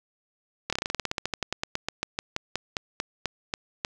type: slowing click train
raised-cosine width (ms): 0.2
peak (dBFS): -10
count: 28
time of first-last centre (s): 0.7-3.849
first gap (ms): 26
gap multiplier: 1.1
effects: none